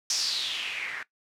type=noise with low-pass filter sweep; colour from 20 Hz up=blue; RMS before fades=-31 dBFS; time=0.1-1.03 s; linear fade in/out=2 ms; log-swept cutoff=5800 to 1700 Hz; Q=5.2; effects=noise-tail reverb RT60 0.1 s tail -18 dB re dry